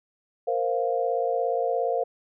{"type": "chord", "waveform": "sine", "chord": "Bb suspended second", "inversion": "none", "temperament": "equal", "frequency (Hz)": [466.2, 523.3, 698.5], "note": ["Bb4", "C5", "F5"], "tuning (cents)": [0, 0, 0], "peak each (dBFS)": -27, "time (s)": [0.47, 2.04], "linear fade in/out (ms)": 10, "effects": []}